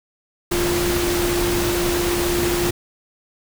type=tone in noise; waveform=sine; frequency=349.2 Hz; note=F4; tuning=in tune; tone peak=-20 dBFS; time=0.51-2.71 s; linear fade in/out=10 ms; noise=pink; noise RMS=-23 dBFS; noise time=0.51-2.71 s; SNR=0 dB; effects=none